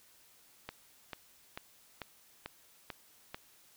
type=click train; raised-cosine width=0.3 ms; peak=-24 dBFS; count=7; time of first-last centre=0.69-3.345 s; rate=2.26 Hz; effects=white hiss -63 dBFS RMS until 3.76 s